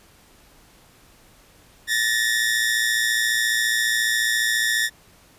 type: tone pair together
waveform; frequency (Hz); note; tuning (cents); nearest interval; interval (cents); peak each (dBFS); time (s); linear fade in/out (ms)
sawtooth; 1757.5 / 1872; A6 / A#6; -2 / +7; minor second; 109; -18 / -19; 1.87-4.9; 50
effects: pink hiss -53 dBFS RMS until 5.38 s + resampled to 32000 Hz